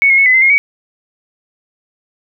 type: tone with pitch steps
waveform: sine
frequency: 2217 / 2153 / 2200 / 2018 / 2068 / 2144 / 2260 Hz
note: C#7 / C7 / C#7 / B6 / C7 / C7 / C#7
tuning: 0 / +49 / -14 / +37 / -21 / +42 / +33 cents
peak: -6 dBFS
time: 0.02-0.58 s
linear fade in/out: 0 ms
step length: 80 ms
effects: none